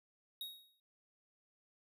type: tone with exponential decay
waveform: square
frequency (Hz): 3767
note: A#7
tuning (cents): +17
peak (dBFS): -40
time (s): 0.41-0.8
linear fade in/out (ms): 2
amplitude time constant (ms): 84
effects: none